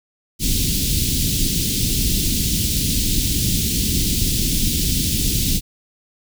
pink band-stop noise, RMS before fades -19 dBFS, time 0.39-5.61 s, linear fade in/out 50 ms, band 290 to 3300 Hz, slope 24 dB/octave, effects none

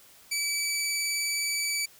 15% pulse tone with vibrato, 2300 Hz, D7, 37 cents flat, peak -20 dBFS, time 0.31-1.86 s, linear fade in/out 10 ms, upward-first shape triangle, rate 19 Hz, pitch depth 12 cents each way, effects white hiss -55 dBFS RMS until 1.99 s

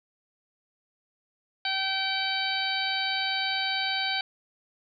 harmonic tone with a mistuned harmonic, 771 Hz, G5, 29 cents flat, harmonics 1 / 2 / 3 / 4 / 5 / 6, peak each -33 / -33 / -33 / -33 / -33 / -33 dBFS, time 1.65-4.21 s, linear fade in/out 2 ms, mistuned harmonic 6, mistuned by -24 cents, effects none

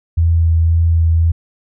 sine tone with vibrato, 82.7 Hz, E2, 6 cents sharp, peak -9 dBFS, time 0.17-1.32 s, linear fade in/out 10 ms, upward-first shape sine, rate 1.9 Hz, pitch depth 14 cents each way, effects none

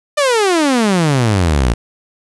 sawtooth exponential sweep, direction down, 609 to 55 Hz, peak -7 dBFS, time 0.17-1.74 s, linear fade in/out 10 ms, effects resampled to 24000 Hz + 7-bit

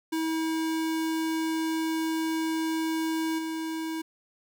square tone with level steps, 321.5 Hz, E4, 43 cents flat, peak -27 / -31 dBFS, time 0.12-4.02 s, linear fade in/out 10 ms, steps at 3.38 s, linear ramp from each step 10 ms, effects none

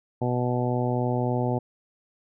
harmonic tone, 123.47 Hz, B2, in tune, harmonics 1 / 2 / 3 / 4 / 5 / 6 / 7, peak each -26 / -29 / -31 / -32 / -33 / -34 / -34 dBFS, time 0.21-1.59 s, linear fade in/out 10 ms, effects none

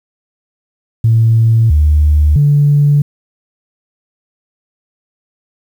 sine tone with pitch steps, 113.3 / 75.1 / 145 Hz, A#2 / D2 / D3, -49 / +39 / -22 cents, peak -5 dBFS, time 1.04-3.02 s, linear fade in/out 5 ms, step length 660 ms, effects tanh soft clip ceiling -1 dBFS + 7-bit

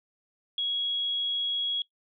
sine tone, 3322 Hz, G#7, in tune, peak -26 dBFS, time 0.58-1.82 s, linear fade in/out 2 ms, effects noise-tail reverb RT60 0.1 s tail -20 dB re dry

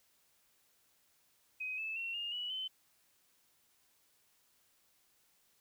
sine tone with pitch steps, 2519 / 2618 / 2722 / 2829 / 2941 / 3057 Hz, D#7 / E7 / F7 / F7 / F#7 / G7, +21 / -13 / -45 / +22 / -11 / -44 cents, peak -37 dBFS, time 1.6-2.68 s, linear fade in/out 10 ms, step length 180 ms, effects white hiss -72 dBFS RMS until 5.6 s

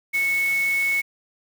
sine tone in noise, 2206 Hz, C#7, 9 cents flat, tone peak -19 dBFS, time 0.13-1.02 s, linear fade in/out 20 ms, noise white, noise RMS -36 dBFS, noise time 0.13-1.02 s, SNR +14 dB, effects none

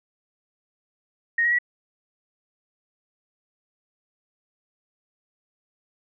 sine tone with pitch steps, 1864.7 / 1900.6 / 1937.2 Hz, A#6 / A#6 / B6, 0 / +33 / -34 cents, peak -18 dBFS, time 1.38-1.587 s, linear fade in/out 5 ms, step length 69 ms, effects none

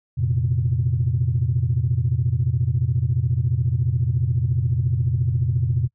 sine chord, F suspended fourth, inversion none, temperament equal with one note detuned, 87.81 / 116.54 / 130.81 Hz, F2 / Bb2 / C3, +10 / 0 / 0 cents, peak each -24 / -21 / -21 dBFS, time 0.17-5.88 s, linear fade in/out 20 ms, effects noise-tail reverb RT60 0.1 s tail -24 dB re dry + tanh soft clip ceiling -10 dBFS

